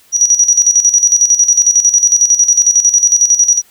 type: tone with tremolo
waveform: sine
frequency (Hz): 5800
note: F#8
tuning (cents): -35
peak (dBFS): -4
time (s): 0.12-3.62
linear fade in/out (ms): 50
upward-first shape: square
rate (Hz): 11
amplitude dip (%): 70
effects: white hiss -48 dBFS RMS until 3.7 s